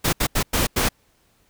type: noise bursts at uneven times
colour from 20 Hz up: pink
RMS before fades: -20 dBFS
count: 5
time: 0.04-0.13 / 0.2-0.27 / 0.35-0.43 / 0.53-0.67 / 0.76-0.89 s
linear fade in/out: 10 ms
effects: pink hiss -62 dBFS RMS until 1.49 s